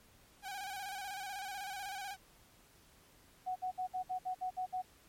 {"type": "tone with vibrato", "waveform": "sawtooth", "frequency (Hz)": 784, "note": "G5", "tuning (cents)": 0, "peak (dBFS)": -37, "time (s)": [0.42, 2.17], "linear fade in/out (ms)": 50, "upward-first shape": "square", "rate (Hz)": 16, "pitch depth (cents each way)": 57}
{"type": "tone bursts", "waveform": "sine", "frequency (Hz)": 740, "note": "F#5", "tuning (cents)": 0, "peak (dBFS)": -34, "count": 9, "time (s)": [3.46, 4.823], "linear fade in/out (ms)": 20, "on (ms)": 99, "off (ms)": 59}
{"effects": ["pink hiss -64 dBFS RMS until 5.08 s", "MP3 64 kbps"]}